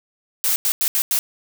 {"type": "noise bursts at uneven times", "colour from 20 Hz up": "blue", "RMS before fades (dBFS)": -19, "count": 5, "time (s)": [[0.44, 0.56], [0.65, 0.72], [0.81, 0.88], [0.95, 1.02], [1.11, 1.19]], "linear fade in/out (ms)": 0, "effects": []}